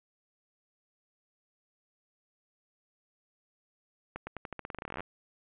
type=accelerating click train; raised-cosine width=0.5 ms; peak=-23 dBFS; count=21; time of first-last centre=4.16-5.006 s; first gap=110 ms; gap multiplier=0.88; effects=resampled to 8000 Hz + 10-bit